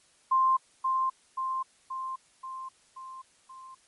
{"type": "tone with echo", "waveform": "sine", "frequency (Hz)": 1049, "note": "C6", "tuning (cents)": 4, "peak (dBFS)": -20, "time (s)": [0.31, 0.57], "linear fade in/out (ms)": 10, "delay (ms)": 530, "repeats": 6, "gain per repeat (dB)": -4, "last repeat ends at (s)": 3.75, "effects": ["white hiss -63 dBFS RMS until 3.87 s", "MP3 48 kbps"]}